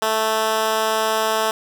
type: tone with high-pass filter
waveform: 10% pulse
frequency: 219.7 Hz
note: A3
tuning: 2 cents flat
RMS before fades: -20 dBFS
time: 0.02-1.51 s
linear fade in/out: 2 ms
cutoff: 500 Hz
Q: 0.84
effects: none